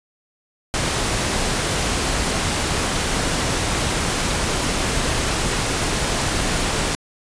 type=noise; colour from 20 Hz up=pink; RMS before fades=-21 dBFS; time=0.74-6.95 s; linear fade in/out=0 ms; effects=resampled to 22050 Hz